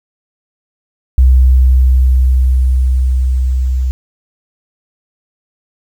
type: tone with level ramp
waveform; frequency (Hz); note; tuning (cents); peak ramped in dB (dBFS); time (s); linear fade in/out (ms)
sine; 64; C2; -38; -3 to -11; 1.18-3.91; 0
effects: 7-bit